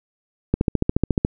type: click train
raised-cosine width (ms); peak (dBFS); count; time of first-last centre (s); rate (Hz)
3; -4; 11; 0.54-1.249; 14.1
effects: none